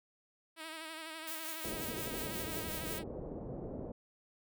5% pulse tone with vibrato, 319.4 Hz, D#4, 45 cents sharp, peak -32 dBFS, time 0.56-3.04 s, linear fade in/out 50 ms, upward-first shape sine, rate 12 Hz, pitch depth 47 cents each way
blue noise with tremolo, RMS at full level -42 dBFS, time 1.27-2.99 s, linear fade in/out 5 ms, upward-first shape sine, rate 5.6 Hz, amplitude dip 45%
white low-pass noise, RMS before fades -43 dBFS, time 1.64-3.92 s, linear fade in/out 5 ms, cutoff 550 Hz, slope 24 dB/octave
effects none

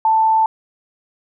sine tone, 884 Hz, A5, 8 cents sharp, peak -11 dBFS, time 0.05-0.46 s, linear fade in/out 2 ms, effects none

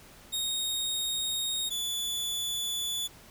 sawtooth tone pair in turn, 3729 / 3460 Hz, A#7 / A7, 0 / -30 cents, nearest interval minor second, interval 130 cents, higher first, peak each -26 / -27 dBFS, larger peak first, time 0.32-1.7 / 1.7-3.08 s, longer neither, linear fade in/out 20 ms, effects pink hiss -53 dBFS RMS until 3.3 s

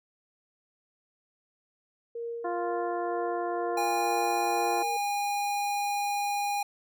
sine tone with tremolo, 467.2 Hz, A#4, 4 cents sharp, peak -32 dBFS, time 2.15-4.97 s, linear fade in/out 5 ms, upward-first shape sine, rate 2.1 Hz, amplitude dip 40%
harmonic tone, 349.2 Hz, F4, in tune, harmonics 1 / 2 / 3 / 4 / 5, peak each -33 / -32 / -37 / -43 / -47 dBFS, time 2.44-4.83 s, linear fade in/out 10 ms
square tone, 815 Hz, G#5, 33 cents flat, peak -28 dBFS, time 3.77-6.63 s, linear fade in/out 5 ms
effects none

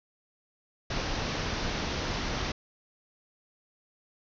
pink low-pass noise, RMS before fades -32 dBFS, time 0.9-2.52 s, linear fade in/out 5 ms, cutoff 6100 Hz, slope 96 dB/octave, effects none

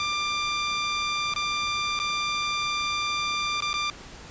15% pulse tone with dropouts, 1188 Hz, D6, 20 cents sharp, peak -19 dBFS, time 0-3.9 s, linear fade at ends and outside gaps 1 ms, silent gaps 1.338-1.361 / 1.991-1.999 / 3.605-3.622 / 3.731-3.74 s, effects pink hiss -44 dBFS RMS until 4.3 s + resampled to 16000 Hz

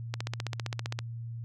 click train, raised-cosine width 0.2 ms, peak -16 dBFS, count 14, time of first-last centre 0.14-0.99 s, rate 15.3 Hz, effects added 116 Hz sine -36 dBFS peak until 1.44 s

